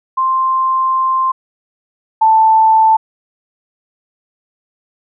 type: tone pair in turn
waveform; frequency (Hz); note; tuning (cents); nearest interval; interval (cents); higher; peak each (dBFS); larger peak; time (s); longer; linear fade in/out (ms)
sine; 1050 / 882.9; C6 / A5; +6 / +6; minor third; 300; first; -11 / -6; second; 0.17-1.32 / 2.21-2.97; first; 10
effects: none